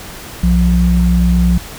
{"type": "tone pair together", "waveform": "sine", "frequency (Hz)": [62.2, 175.93], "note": ["B1", "F3"], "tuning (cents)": [13, 13], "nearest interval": "octave + tritone", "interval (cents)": 1800, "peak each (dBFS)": -11, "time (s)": [0.43, 1.58], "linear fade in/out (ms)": 5, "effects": ["pink hiss -31 dBFS RMS until 1.78 s"]}